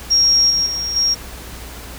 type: tone with level steps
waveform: sine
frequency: 5588 Hz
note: F8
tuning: in tune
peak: -10 / -14 / -20 / -13 dBFS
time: 0.1-1.15 s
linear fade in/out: 20 ms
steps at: 0.5 / 0.66 / 0.96 s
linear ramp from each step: 5 ms
effects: added 60 Hz sine -35 dBFS peak until 1.98 s + pink hiss -35 dBFS RMS until 1.98 s